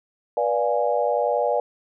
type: chord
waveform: sine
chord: B diminished seventh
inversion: none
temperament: equal with one note detuned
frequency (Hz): 486.2 / 587.3 / 698.5 / 830.6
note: B4 / D5 / F5 / Ab5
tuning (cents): -27 / 0 / 0 / 0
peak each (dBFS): -24 / -23 / -26 / -26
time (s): 0.37-1.6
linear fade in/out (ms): 2
effects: none